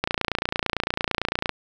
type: click train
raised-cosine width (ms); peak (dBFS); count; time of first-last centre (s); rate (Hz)
0.3; -6; 43; 0.04-1.493; 28.9
effects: none